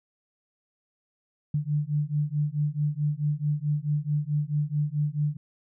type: beating tone pair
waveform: sine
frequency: 146.1 / 150.7 Hz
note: D3 / D3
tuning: -9 / +45 cents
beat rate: 4.6 Hz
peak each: -27 dBFS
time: 1.54-5.37 s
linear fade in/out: 5 ms
effects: none